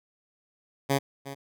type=tone with echo; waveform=10% pulse; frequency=138.4 Hz; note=C#3; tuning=2 cents flat; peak=-14 dBFS; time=0.89-0.99 s; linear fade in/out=20 ms; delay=360 ms; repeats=1; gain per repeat=-14 dB; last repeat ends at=1.35 s; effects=none